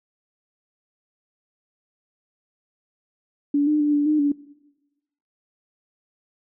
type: tone with pitch steps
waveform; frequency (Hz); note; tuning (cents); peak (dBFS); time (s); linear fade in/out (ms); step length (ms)
sine; 287.5 / 301.4 / 295.1 / 291.1 / 304.1 / 287.6; D4 / D4 / D4 / D4 / D#4 / D4; -37 / +45 / +8 / -15 / -40 / -36; -16; 3.54-4.32; 5; 130
effects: noise-tail reverb RT60 1.0 s tail -20 dB re dry